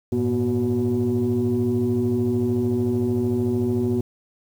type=tone cluster; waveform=sine; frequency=99.5 / 112.9 / 241.6 / 370.6 Hz; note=G2 / A2 / B3 / F#4; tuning=+26 / +45 / -38 / +3 cents; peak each=-28 / -25 / -21 / -22 dBFS; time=0.12-4.01 s; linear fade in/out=5 ms; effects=tanh soft clip ceiling -14 dBFS + 8-bit